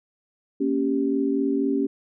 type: chord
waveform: sine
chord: G diminished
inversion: first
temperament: equal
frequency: 233.1 / 277.2 / 392 Hz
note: Bb3 / Db4 / G4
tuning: 0 / 0 / 0 cents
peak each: -28 / -22 / -26 dBFS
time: 0.6-1.87 s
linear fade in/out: 10 ms
effects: none